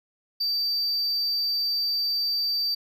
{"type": "tone", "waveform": "triangle", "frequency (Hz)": 4647, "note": "D8", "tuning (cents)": -19, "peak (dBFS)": -22, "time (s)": [0.4, 2.75], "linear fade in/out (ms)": 10, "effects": []}